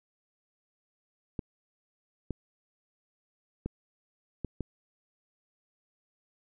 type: clicks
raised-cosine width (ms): 3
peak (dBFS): -20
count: 5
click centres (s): 1.392 / 2.307 / 3.66 / 4.447 / 4.607
effects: none